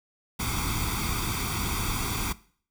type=noise with comb filter; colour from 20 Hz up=pink; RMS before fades=-29 dBFS; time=0.39-2.33 s; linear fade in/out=10 ms; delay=0.86 ms; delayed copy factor=+0.8; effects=noise-tail reverb RT60 0.5 s tail -19 dB re dry